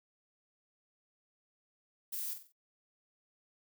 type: noise with echo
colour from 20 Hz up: violet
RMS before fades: -39 dBFS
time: 2.12-2.34 s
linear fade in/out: 10 ms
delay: 46 ms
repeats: 4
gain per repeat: -8 dB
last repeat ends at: 2.524 s
effects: noise-tail reverb RT60 0.1 s tail -24 dB re dry